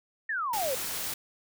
sine exponential sweep, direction down, 1864.7 to 490 Hz, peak -28 dBFS, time 0.29-0.75 s, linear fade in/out 5 ms
white noise, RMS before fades -34 dBFS, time 0.53-1.14 s, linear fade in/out 5 ms
effects none

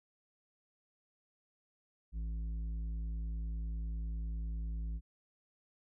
triangle tone with tanh clipping, 55 Hz, A1, in tune, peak -37 dBFS, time 2.12-5.01 s, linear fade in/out 50 ms, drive 12 dB, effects none

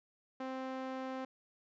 sawtooth tone with band-pass filter, 261.6 Hz, C4, in tune, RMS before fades -41 dBFS, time 0.4-1.25 s, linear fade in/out 5 ms, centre 710 Hz, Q 0.63, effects resampled to 16000 Hz

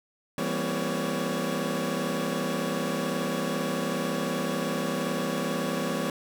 25% pulse tone cluster, 166.7 / 198 / 236.4 / 259 / 560 Hz, E3 / G3 / A#3 / C4 / C#5, +20 / +18 / +24 / -17 / +18 cents, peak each -30 dBFS, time 0.38-6.1 s, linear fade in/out 2 ms, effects none

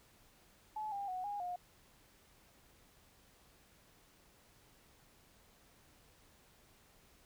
sine tone with pitch steps, 858 / 801 / 738 / 818 / 715 Hz, A5 / G5 / F#5 / G#5 / F5, -44 / +37 / -5 / -26 / +41 cents, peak -38 dBFS, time 0.76-1.56 s, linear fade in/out 5 ms, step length 160 ms, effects pink hiss -66 dBFS RMS until 7.25 s

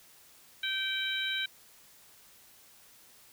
harmonic tone, 776 Hz, G5, 18 cents flat, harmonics 2 / 3 / 4 / 5, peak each -35 / -37 / -36 / -35 dBFS, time 0.63-1.46 s, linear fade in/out 5 ms, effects white hiss -58 dBFS RMS until 3.32 s

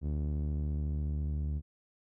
sawtooth tone with low-pass filter sweep, 74.2 Hz, D2, 18 cents sharp, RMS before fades -33 dBFS, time 0.01-1.62 s, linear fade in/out 50 ms, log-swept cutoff 280 to 160 Hz, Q 0.73, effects none

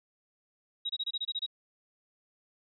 sine tone bursts, 3822 Hz, A#7, 43 cents sharp, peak -30 dBFS, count 9, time 0.85-1.464 s, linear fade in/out 10 ms, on 46 ms, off 25 ms, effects none

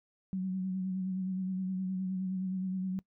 sine tone with vibrato, 187.2 Hz, F#3, 20 cents sharp, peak -31 dBFS, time 0.33-2.99 s, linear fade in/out 0 ms, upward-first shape sine, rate 9.6 Hz, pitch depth 32 cents each way, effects noise-tail reverb RT60 0.1 s tail -22 dB re dry

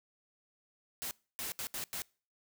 white noise bursts at uneven times, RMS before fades -39 dBFS, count 5, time 1.02-1.11 / 1.39-1.52 / 1.59-1.67 / 1.74-1.84 / 1.93-2.02 s, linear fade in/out 0 ms, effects noise-tail reverb RT60 0.4 s tail -25 dB re dry

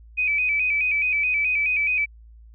sine tone with vibrato, 2402 Hz, D7, 38 cents sharp, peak -19 dBFS, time 0.17-2.06 s, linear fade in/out 20 ms, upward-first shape square, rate 4.7 Hz, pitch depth 69 cents each way, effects added 56 Hz sine -44 dBFS peak until 2.54 s

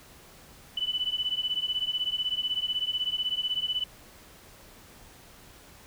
sine beating tone pair, 2981 / 2997 Hz, F#7 / F#7, +12 / +22 cents, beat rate 16 Hz, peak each -30 dBFS, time 0.77-3.84 s, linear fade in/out 5 ms, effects pink hiss -52 dBFS RMS until 5.86 s

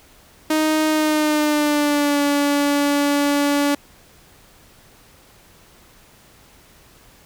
sawtooth tone with pitch glide, 311.1 to 286.9 Hz, D#4 to D4, 0 to -40 cents, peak -12 dBFS, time 0.5-3.75 s, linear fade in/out 5 ms, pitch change -140 cents, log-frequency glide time 0.88-2.21 s, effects pink hiss -50 dBFS RMS until 7.25 s

